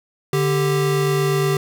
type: tone pair together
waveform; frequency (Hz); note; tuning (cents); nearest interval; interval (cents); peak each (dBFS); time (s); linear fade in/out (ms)
square; 146.83 / 392; D3 / G4; 0 / 0; octave + perfect fourth; 1700; -20; 0.33-1.57; 2
effects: none